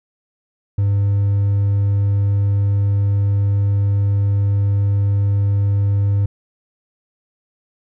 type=tone with hard clipping; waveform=triangle; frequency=100.4 Hz; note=G2; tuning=42 cents sharp; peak=-14 dBFS; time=0.78-6.26 s; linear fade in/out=5 ms; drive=5 dB; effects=none